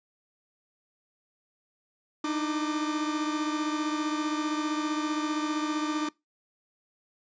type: tone cluster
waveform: 45% pulse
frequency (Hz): 303.1 / 318.4 / 1182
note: D#4 / D#4 / D6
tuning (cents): -45 / +40 / +11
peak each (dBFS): -29 / -35 / -35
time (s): 2.24-6.09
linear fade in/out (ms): 5
effects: noise-tail reverb RT60 0.2 s tail -23 dB re dry + resampled to 16000 Hz